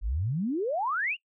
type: exponential sweep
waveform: sine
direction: up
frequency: 44.5 to 2960 Hz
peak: -26 dBFS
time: 0.01-1.17 s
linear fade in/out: 50 ms
effects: noise-tail reverb RT60 0.1 s tail -23 dB re dry